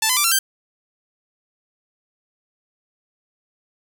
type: tone with pitch steps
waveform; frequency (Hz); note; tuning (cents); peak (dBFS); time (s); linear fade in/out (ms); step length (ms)
5% pulse; 880 / 1016.7 / 1174.7 / 1357.1 / 1568; A5 / B5 / D6 / E6 / G6; 0 / +50 / 0 / +50 / 0; -4; 0.02-0.39; 5; 74
effects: none